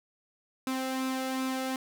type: tone with flanger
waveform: sawtooth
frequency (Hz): 261.6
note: C4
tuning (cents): 0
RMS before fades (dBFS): -32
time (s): 0.67-1.76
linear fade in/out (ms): 2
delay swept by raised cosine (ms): 0.78 to 1.48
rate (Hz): 2.6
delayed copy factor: +0.5
effects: none